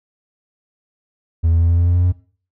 triangle tone with pitch steps, 82.41 / 83.42 / 84.43 / 85.46 / 86.51 / 87.56 / 88.63 / 89.71 Hz, E2 / E2 / E2 / F2 / F2 / F2 / F2 / F2, 0 / +21 / +42 / -37 / -16 / +5 / +26 / +47 cents, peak -9 dBFS, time 1.43-2.126 s, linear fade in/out 20 ms, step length 87 ms, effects noise-tail reverb RT60 0.4 s tail -18 dB re dry + tanh soft clip ceiling -5 dBFS

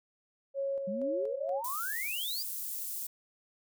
sine tone with tremolo, 550 Hz, C#5, 14 cents flat, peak -30 dBFS, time 0.54-1.62 s, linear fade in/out 50 ms, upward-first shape square, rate 2.1 Hz, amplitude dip 35%
sine exponential sweep, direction up, 187.4 to 4978 Hz, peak -35 dBFS, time 0.87-2.43 s, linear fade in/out 10 ms
white high-pass noise, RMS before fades -38 dBFS, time 1.64-3.07 s, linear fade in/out 5 ms, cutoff 9500 Hz, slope 12 dB/octave
effects none

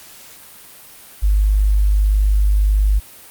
sine tone, 50.8 Hz, G#1, 38 cents flat, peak -11 dBFS, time 1.22-3 s, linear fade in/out 20 ms, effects white hiss -41 dBFS RMS until 3.3 s + Opus 48 kbps

